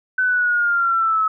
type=linear sweep; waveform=sine; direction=down; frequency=1518 to 1284 Hz; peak=-15 dBFS; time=0.18-1.28 s; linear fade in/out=5 ms; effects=none